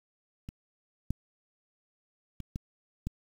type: clicks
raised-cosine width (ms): 5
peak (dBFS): -28 / -17 / -27 / -22 / -20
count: 5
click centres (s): 0.489 / 1.106 / 2.403 / 2.559 / 3.07
effects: 8-bit